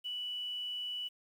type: tone with quantisation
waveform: sine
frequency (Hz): 2960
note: F#7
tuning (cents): 0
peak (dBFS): -36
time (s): 0.04-1.09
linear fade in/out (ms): 20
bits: 10
effects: none